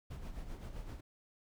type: noise with tremolo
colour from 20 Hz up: brown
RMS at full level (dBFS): -42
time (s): 0.1-1.01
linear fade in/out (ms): 10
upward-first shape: sine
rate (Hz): 7.7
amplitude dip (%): 55
effects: none